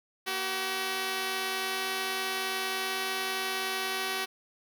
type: tone pair together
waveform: 5% pulse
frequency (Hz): 238.8 / 379.9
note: A#3 / F#4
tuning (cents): +42 / +46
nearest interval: minor sixth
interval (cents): 804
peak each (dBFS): -29 / -19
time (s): 0.26-4.26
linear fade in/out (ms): 20
effects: none